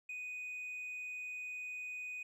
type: tone with hard clipping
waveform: triangle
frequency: 2489 Hz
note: D#7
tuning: in tune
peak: -40 dBFS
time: 0.09-2.23 s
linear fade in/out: 5 ms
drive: 1 dB
effects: none